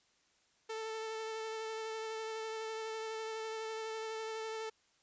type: tone with vibrato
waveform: sawtooth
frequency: 442.2 Hz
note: A4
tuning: 9 cents sharp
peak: -35 dBFS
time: 0.69-4.7 s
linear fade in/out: 10 ms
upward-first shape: sine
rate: 12 Hz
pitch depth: 14 cents each way
effects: white hiss -72 dBFS RMS until 5.02 s + resampled to 16000 Hz